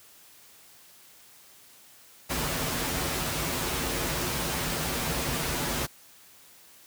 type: noise with comb filter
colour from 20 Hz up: pink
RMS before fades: -29 dBFS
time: 2.29-5.87 s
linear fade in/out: 20 ms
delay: 9.8 ms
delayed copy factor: -0.6
effects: white hiss -54 dBFS RMS until 6.86 s + high-pass 60 Hz 12 dB/octave